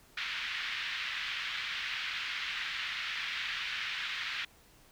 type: band-pass noise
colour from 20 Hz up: pink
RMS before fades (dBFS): -37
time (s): 0.17-4.45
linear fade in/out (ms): 5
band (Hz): 1600 to 3700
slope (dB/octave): 24
effects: pink hiss -61 dBFS RMS until 4.91 s